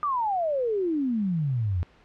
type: exponential sweep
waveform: sine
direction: down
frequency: 1218 to 82.5 Hz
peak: -23 dBFS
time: 0.03-1.83 s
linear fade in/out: 0 ms
effects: pink hiss -57 dBFS RMS until 2.04 s + low-pass 3000 Hz 12 dB/octave